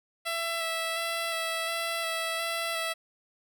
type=tone with vibrato; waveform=10% pulse; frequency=663 Hz; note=E5; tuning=10 cents sharp; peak=-21 dBFS; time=0.25-2.94 s; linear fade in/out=20 ms; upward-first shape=square; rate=1.4 Hz; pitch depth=14 cents each way; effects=none